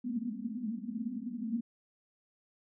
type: band-pass noise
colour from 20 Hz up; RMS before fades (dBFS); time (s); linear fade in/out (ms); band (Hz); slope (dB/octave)
pink; -37; 0.04-1.61; 10; 210 to 250; 96
effects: none